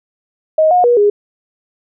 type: tone with pitch steps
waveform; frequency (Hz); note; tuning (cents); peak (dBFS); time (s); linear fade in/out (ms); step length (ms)
sine; 628 / 720 / 481.9 / 411.8; D#5 / F#5 / B4 / G#4; +16 / -47 / -43 / -15; -7; 0.58-1.1; 5; 130
effects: none